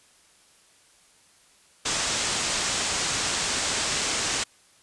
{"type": "low-pass noise", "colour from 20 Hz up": "white", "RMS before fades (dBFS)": -27, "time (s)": [1.85, 4.44], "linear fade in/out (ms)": 10, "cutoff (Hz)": 8400, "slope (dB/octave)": 48, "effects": ["white hiss -58 dBFS RMS until 4.82 s", "resampled to 24000 Hz"]}